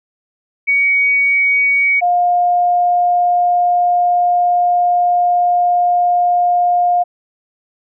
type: tone pair in turn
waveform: sine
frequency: 2249 / 708.4 Hz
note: C#7 / F5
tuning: +24 / +24 cents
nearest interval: octave + minor sixth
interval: 2000 cents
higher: first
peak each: -10 dBFS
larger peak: neither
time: 0.67-2.01 / 2.01-7.04 s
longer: second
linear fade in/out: 20 ms
effects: none